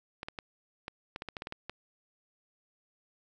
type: clicks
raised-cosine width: 0.3 ms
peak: -22 dBFS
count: 12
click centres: 0.231 / 0.285 / 0.388 / 0.881 / 1.161 / 1.221 / 1.287 / 1.368 / 1.421 / 1.471 / 1.524 / 1.696 s
effects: none